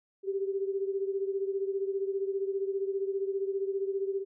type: beating tone pair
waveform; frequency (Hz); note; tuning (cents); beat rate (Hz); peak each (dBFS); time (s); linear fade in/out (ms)
sine; 388.5 / 403.5; G4 / G#4; -16 / -50; 15; -30 / -35; 0.23-4.25; 50
effects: none